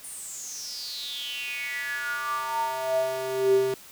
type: tone with high-pass filter sweep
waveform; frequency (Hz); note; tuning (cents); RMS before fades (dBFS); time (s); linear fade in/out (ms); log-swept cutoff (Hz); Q
square; 130.81; C3; 0; -29; 0.04-3.74; 0; 9600 to 320; 9.1
effects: white hiss -48 dBFS RMS until 3.91 s